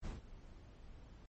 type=noise with ADSR envelope; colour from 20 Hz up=brown; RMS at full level=-40 dBFS; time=0.02-1.26 s; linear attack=37 ms; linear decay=150 ms; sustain=-15 dB; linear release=6 ms; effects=MP3 32 kbps